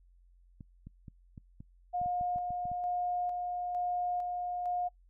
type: clicks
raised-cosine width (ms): 5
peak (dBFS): -34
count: 12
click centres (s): 0.608 / 0.87 / 1.082 / 1.378 / 1.605 / 2.015 / 2.06 / 2.211 / 2.36 / 2.506 / 2.655 / 2.716
type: tone with tremolo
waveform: sine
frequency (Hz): 714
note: F5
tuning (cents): +38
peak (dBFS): -30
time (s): 1.93-4.89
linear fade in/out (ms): 20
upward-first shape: square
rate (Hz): 1.1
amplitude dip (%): 30
effects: noise-tail reverb RT60 0.1 s tail -25 dB re dry + added 44 Hz sine -59 dBFS peak until 5.09 s